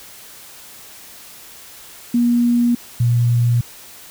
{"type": "tone pair in turn", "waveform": "sine", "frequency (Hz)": [239.2, 119.6], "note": ["A#3", "A#2"], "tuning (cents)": [45, 45], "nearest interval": "octave", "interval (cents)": 1200, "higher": "first", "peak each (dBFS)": -12, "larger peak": "neither", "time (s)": [[2.14, 2.75], [3, 3.61]], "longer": "neither", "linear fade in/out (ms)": 5, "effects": ["white hiss -40 dBFS RMS until 4.1 s"]}